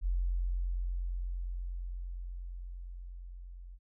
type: tone with level ramp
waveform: sine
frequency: 44.3 Hz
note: F1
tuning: 25 cents sharp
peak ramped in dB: -27 to -45 dBFS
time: 0.01-3.79 s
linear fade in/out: 50 ms
effects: none